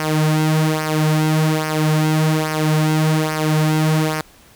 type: tone with flanger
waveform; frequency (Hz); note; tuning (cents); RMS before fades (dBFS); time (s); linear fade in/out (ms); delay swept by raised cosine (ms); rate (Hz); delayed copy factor
sawtooth; 155.56; D#3; 0; -17; 0-4.21; 2; 0.26 to 4.76; 1.2; -0.65
effects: pink hiss -48 dBFS RMS until 4.55 s